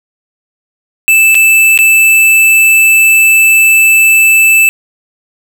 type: tone with dropouts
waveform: square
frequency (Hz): 2637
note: E7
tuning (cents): 0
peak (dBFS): -4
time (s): 1.08-4.69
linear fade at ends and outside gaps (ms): 0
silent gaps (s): 1.346-1.352 / 1.776-1.789
effects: none